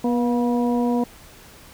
harmonic tone with a mistuned harmonic, 242.2 Hz, B3, 34 cents flat, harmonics 1 / 2 / 3 / 4, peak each -19 / -25 / -29 / -31 dBFS, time 0.04-1.04 s, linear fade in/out 5 ms, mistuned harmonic 3, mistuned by -38 cents, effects pink hiss -46 dBFS RMS until 1.73 s

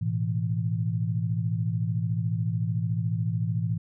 sine chord, A suspended second, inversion none, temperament just, 110 / 123.75 / 165 Hz, A2 / B2 / E3, 0 / +4 / +2 cents, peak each -27 / -31 / -29 dBFS, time 0.01-3.78 s, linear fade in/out 10 ms, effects none

